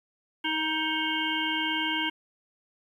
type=harmonic tone; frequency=314.1 Hz; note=D#4; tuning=16 cents sharp; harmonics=1 / 3 / 5 / 7 / 9 / 10; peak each=-33 / -33 / -33 / -33 / -33 / -33 dBFS; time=0.44-2.1 s; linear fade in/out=10 ms; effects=10-bit